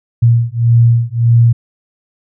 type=beating tone pair; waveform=sine; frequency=116.54 / 118.24 Hz; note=A#2 / A#2; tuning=0 / +25 cents; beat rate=1.7 Hz; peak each=-10 dBFS; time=0.22-1.53 s; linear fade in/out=10 ms; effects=none